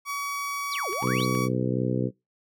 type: tone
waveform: 30% pulse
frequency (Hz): 1133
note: C#6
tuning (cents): +37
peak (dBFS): -26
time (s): 0.05-1.49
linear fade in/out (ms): 50
type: exponential two-way sweep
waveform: sine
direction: down then up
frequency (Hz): 5588 to 341.1 to 4857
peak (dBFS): -31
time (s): 0.71-1.26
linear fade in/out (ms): 10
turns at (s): 0.9
type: clicks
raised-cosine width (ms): 0.3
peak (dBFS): -26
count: 5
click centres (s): 0.93 / 1.027 / 1.074 / 1.204 / 1.351
type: harmonic tone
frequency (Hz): 63.1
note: B1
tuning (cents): +38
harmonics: 2 / 3 / 4 / 5 / 6 / 7 / 8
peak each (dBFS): -28 / -30 / -31 / -32 / -33 / -33 / -34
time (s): 1.01-2.11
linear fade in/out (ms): 50
effects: noise-tail reverb RT60 0.2 s tail -21 dB re dry